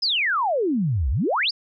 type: exponential two-way sweep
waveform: sine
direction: down then up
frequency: 5274 to 58.2 to 5274 Hz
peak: -19 dBFS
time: 0.02-1.51 s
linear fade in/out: 10 ms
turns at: 1.1 s
effects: none